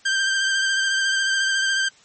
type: tone with vibrato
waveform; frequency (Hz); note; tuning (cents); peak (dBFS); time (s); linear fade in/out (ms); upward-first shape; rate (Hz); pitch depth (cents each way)
sawtooth; 1574; G6; +7; -15; 0.05-1.89; 10; sine; 14; 23
effects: white hiss -53 dBFS RMS until 2.04 s + MP3 32 kbps